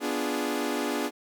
sawtooth chord, B diminished seventh, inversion none, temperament equal, 246.9 / 293.7 / 349.2 / 415.3 Hz, B3 / D4 / F4 / Ab4, 0 / 0 / 0 / 0 cents, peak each -29 / -27 / -31 / -29 dBFS, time 0-1.11 s, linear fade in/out 50 ms, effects none

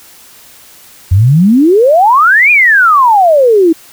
sine exponential two-way sweep, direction up then down, 86 to 2490 to 313.5 Hz, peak -3 dBFS, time 1.11-3.73 s, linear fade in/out 10 ms, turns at 2.51 s, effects white hiss -38 dBFS RMS until 3.92 s

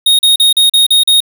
square tone bursts, 3729 Hz, A#7, in tune, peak -6 dBFS, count 7, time 0.06-1.204 s, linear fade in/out 5 ms, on 130 ms, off 39 ms, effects none

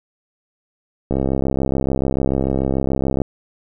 click train, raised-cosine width 2 ms, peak -6 dBFS, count 142, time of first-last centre 1.11-3.218 s, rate 66.9 Hz, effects none

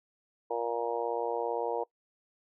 harmonic tone, 117.7 Hz, A#2, 17 cents sharp, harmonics 3 / 4 / 5 / 6 / 7 / 8, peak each -40 / -32 / -38 / -38 / -39 / -37 dBFS, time 0.5-1.84 s, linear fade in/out 10 ms, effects noise-tail reverb RT60 0.1 s tail -22 dB re dry

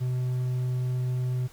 triangle tone, 126.2 Hz, B2, 38 cents sharp, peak -23 dBFS, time 0-1.48 s, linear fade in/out 20 ms, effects pink hiss -53 dBFS RMS until 1.52 s

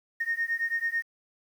sine beating tone pair, 1842 / 1851.1 Hz, A#6 / A#6, -21 / -13 cents, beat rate 9.1 Hz, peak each -29 dBFS, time 0.2-1.03 s, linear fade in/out 10 ms, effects tanh soft clip ceiling -19 dBFS + 9-bit

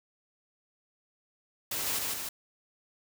white noise with echo, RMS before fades -33 dBFS, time 1.71-1.99 s, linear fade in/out 5 ms, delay 150 ms, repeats 2, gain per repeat -2 dB, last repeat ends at 2.29 s, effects none

